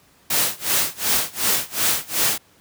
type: noise with tremolo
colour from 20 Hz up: white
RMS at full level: -18 dBFS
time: 0.3-2.38 s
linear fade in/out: 5 ms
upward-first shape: sine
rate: 2.7 Hz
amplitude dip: 95%
effects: pink hiss -55 dBFS RMS until 2.6 s + high-pass 80 Hz 12 dB/octave